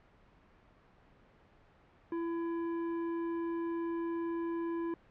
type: tone with tanh clipping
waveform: triangle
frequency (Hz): 335.3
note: E4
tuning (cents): +30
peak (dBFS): -35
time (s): 2.12-4.94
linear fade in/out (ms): 2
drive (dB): 16
effects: pink hiss -63 dBFS RMS until 5.1 s + low-pass 2000 Hz 12 dB/octave